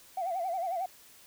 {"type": "tone with vibrato", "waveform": "sine", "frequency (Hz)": 719, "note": "F#5", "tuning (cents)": -50, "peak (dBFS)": -29, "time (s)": [0.17, 0.86], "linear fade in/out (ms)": 5, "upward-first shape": "sine", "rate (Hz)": 11, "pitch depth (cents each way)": 130, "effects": ["tanh soft clip ceiling -25 dBFS", "white hiss -56 dBFS RMS until 1.26 s"]}